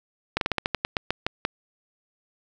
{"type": "slowing click train", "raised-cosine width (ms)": 0.3, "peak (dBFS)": -7, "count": 12, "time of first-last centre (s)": [0.37, 1.451], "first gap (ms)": 42, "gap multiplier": 1.16, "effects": []}